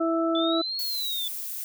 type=harmonic tone; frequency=329.6 Hz; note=E4; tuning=in tune; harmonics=1 / 2 / 4; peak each=-24 / -27 / -30 dBFS; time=0-0.62 s; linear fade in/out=10 ms
type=linear two-way sweep; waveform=sine; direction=up then down; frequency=3466 to 4385 to 3466 Hz; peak=-28 dBFS; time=0.35-1.28 s; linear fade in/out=2 ms; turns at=0.81 s
type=noise; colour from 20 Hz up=violet; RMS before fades=-34 dBFS; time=0.79-1.64 s; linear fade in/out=0 ms
effects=none